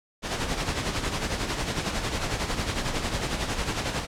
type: noise with tremolo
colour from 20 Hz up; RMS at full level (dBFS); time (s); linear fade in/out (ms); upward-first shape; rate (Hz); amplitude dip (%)
pink; -26; 0.22-4.07; 50; sine; 11; 55
effects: low-pass 7000 Hz 12 dB/octave